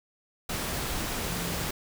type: tone in noise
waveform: sine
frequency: 172.8 Hz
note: F3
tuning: 18 cents flat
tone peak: -37 dBFS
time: 1.29-1.67 s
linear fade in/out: 5 ms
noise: pink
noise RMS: -32 dBFS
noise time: 0.49-1.71 s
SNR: -8 dB
effects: none